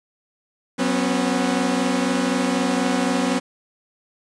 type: chord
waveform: sawtooth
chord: F# suspended fourth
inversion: none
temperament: equal with one note detuned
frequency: 185 / 246.9 / 270.9 Hz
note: F#3 / B3 / C#4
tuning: 0 / 0 / -40 cents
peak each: -22 / -18 / -19 dBFS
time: 0.78-3.4 s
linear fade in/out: 20 ms
effects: resampled to 22050 Hz + 7-bit